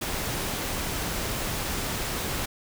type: noise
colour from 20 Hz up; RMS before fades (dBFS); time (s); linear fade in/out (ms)
pink; -30; 0.01-2.46; 10
effects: none